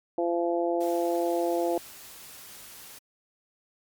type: harmonic tone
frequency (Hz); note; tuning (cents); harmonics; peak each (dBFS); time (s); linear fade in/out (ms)
171.2; F3; -34; 2 / 3 / 4 / 5; -27 / -29 / -29 / -37; 0.18-1.78; 2
type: noise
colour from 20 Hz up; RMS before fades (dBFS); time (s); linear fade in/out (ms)
white; -46; 0.8-2.99; 10
effects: MP3 96 kbps